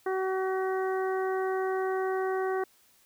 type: harmonic tone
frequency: 378.3 Hz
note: F#4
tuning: 38 cents sharp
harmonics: 1 / 2 / 3 / 4 / 5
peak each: -28 / -34 / -38 / -40 / -42 dBFS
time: 0.06-2.64 s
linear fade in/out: 5 ms
effects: white hiss -63 dBFS RMS until 3.05 s